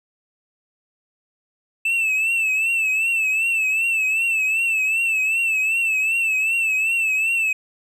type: tone with vibrato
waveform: triangle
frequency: 2637 Hz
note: E7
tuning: in tune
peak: -16 dBFS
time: 1.85-7.53 s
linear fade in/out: 5 ms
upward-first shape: triangle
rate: 2.6 Hz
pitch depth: 81 cents each way
effects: none